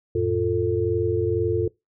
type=tone cluster; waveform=sine; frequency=89 / 111.1 / 351.8 / 443.6 Hz; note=F2 / A2 / F4 / A4; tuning=+33 / +17 / +13 / +14 cents; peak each=-28 / -28 / -24 / -23 dBFS; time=0.15-1.68 s; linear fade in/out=5 ms; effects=noise-tail reverb RT60 0.2 s tail -23 dB re dry